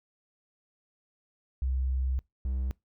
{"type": "tone pair in turn", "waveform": ["sine", "triangle"], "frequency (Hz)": [65, 64.65], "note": ["C2", "C2"], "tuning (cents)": [-11, -20], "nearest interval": "unison", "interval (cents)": 9, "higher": "first", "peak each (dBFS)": -26, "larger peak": "neither", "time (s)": [[1.62, 2.19], [2.45, 2.71]], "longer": "first", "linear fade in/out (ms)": 0, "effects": ["noise-tail reverb RT60 0.2 s tail -24 dB re dry"]}